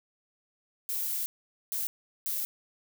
violet noise bursts at uneven times, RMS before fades -32 dBFS, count 3, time 0.89-1.26 / 1.72-1.87 / 2.26-2.45 s, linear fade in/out 0 ms, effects none

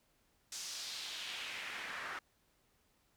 pink noise with band-pass filter sweep, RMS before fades -44 dBFS, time 0.52-2.19 s, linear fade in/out 2 ms, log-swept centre 6200 to 1400 Hz, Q 1.9, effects pink hiss -74 dBFS RMS until 3.16 s

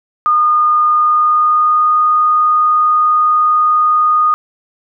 sine tone with pitch glide, 1221 to 1232.3 Hz, D#6 to D#6, -33 to -17 cents, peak -8 dBFS, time 0.26-4.34 s, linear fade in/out 0 ms, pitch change +16 cents, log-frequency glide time 0.87-1.97 s, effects none

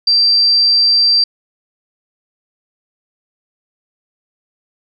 sine tone, 4699 Hz, D8, in tune, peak -8 dBFS, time 0.07-1.24 s, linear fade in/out 5 ms, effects none

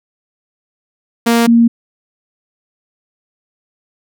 sawtooth / sine tone pair in turn, 233.1 / 233.1 Hz, A#3 / A#3, 0 / 0 cents, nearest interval unison, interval 0 cents, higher neither, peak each -5 dBFS, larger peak neither, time 1.26-1.47 / 1.47-1.68 s, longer neither, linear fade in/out 10 ms, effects none

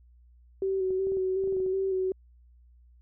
sine tone with vibrato, 380 Hz, F#4, 46 cents sharp, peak -25 dBFS, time 0.62-2.12 s, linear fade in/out 2 ms, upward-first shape square, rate 2.7 Hz, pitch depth 24 cents each way
clicks, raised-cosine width 2 ms, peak -32 dBFS, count 10, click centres 0.906 / 1.07 / 1.12 / 1.17 / 1.439 / 1.475 / 1.525 / 1.567 / 1.602 / 1.663 s
effects added 60 Hz sine -54 dBFS peak until 3.01 s

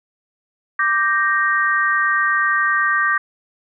sine chord, G minor, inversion second, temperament equal, 1174.7 / 1568 / 1864.7 Hz, D6 / G6 / Bb6, 0 / 0 / 0 cents, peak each -19 dBFS, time 0.79-3.18 s, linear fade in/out 5 ms, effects none

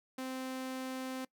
sawtooth tone, 260 Hz, C4, 11 cents flat, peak -34 dBFS, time 0.18-1.25 s, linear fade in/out 5 ms, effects noise-tail reverb RT60 0.1 s tail -22 dB re dry

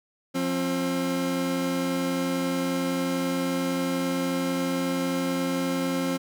30% pulse tone pair together, 174.99 / 266.2 Hz, F3 / C4, +4 / +30 cents, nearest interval perfect fifth, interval 726 cents, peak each -28 / -23 dBFS, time 0.34-6.18 s, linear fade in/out 20 ms, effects none

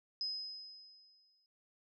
sine tone with exponential decay, 5060 Hz, D#8, 28 cents sharp, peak -34 dBFS, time 0.21-1.46 s, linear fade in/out 1 ms, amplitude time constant 270 ms, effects none

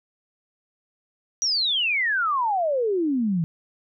sine exponential sweep, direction down, 5910 to 157.2 Hz, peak -20 dBFS, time 1.42-3.44 s, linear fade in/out 0 ms, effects none

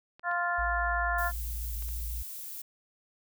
clicks, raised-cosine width 0.3 ms, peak -35 dBFS, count 5, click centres 0.195 / 0.314 / 1.245 / 1.824 / 1.889 s
harmonic tone, 349.2 Hz, F4, in tune, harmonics 2 / 3 / 4 / 5, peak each -32 / -34 / -32 / -33 dBFS, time 0.23-1.32 s, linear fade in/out 50 ms
sine tone, 57 Hz, A#1, 38 cents flat, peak -33 dBFS, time 0.58-2.23 s, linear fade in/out 10 ms
violet noise, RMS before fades -41 dBFS, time 1.18-2.62 s, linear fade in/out 5 ms
effects none

